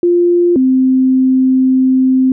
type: tone pair in turn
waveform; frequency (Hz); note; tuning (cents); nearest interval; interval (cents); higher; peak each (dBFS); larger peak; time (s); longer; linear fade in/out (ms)
sine; 349.2 / 260.1; F4 / C4; 0 / -10; perfect fourth; 510; first; -7; neither; 0.03-0.56 / 0.56-2.32; second; 2
effects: none